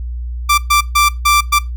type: tone bursts at uneven times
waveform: sawtooth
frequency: 1175 Hz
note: D6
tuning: 1 cent sharp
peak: -5 dBFS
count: 5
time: 0.49-0.58 / 0.7-0.81 / 0.95-1.09 / 1.25-1.41 / 1.52-1.59 s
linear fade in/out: 10 ms
effects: noise-tail reverb RT60 0.2 s tail -19 dB re dry + added 60 Hz sine -20 dBFS peak until 1.76 s